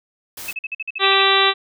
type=noise; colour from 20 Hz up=white; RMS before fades=-33 dBFS; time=0.37-0.53 s; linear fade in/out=5 ms
type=tone bursts; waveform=sine; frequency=2600 Hz; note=E7; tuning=24 cents flat; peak=-23 dBFS; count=10; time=0.48-1.222 s; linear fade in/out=5 ms; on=31 ms; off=48 ms
type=harmonic tone; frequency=390 Hz; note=G4; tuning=9 cents flat; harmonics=1 / 2 / 3 / 4 / 5 / 6 / 7 / 8 / 9 / 10; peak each=-21 / -23 / -19 / -25 / -22 / -25 / -23 / -25 / -21 / -20 dBFS; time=0.99-1.54 s; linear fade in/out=50 ms
effects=none